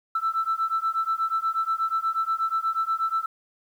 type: beating tone pair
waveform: sine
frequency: 1322 / 1330.3 Hz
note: E6 / E6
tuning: +5 / +15 cents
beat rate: 8.3 Hz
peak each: -25 dBFS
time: 0.15-3.26 s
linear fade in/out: 5 ms
effects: tanh soft clip ceiling -17 dBFS + 9-bit